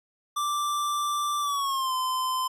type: tone with pitch glide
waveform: square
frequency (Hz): 1174.7 to 1028.6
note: D6 to C6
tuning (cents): 0 to -30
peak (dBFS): -26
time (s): 0.36-2.48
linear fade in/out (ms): 10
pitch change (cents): -230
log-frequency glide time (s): 1.4-1.94
effects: resampled to 32000 Hz